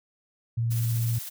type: tone with vibrato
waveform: sine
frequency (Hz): 116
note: A#2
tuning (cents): -8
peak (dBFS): -23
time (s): 0.57-1.19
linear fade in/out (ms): 10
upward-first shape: sine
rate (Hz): 19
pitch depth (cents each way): 14
type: noise with tremolo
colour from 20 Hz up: blue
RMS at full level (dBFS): -36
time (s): 0.7-1.3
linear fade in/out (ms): 20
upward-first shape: sine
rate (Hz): 16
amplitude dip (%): 30
effects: none